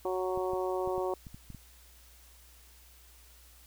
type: harmonic tone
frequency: 185 Hz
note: F#3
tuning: in tune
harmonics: 2 / 3 / 4 / 5 / 6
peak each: -32 / -36 / -38 / -40 / -42 dBFS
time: 0.05-1.14 s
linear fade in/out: 2 ms
type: clicks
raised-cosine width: 5 ms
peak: -33 dBFS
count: 8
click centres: 0.375 / 0.534 / 0.875 / 0.98 / 1.268 / 1.345 / 1.503 / 1.547 s
effects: added 60 Hz sine -57 dBFS peak until 3.66 s + white hiss -59 dBFS RMS until 3.66 s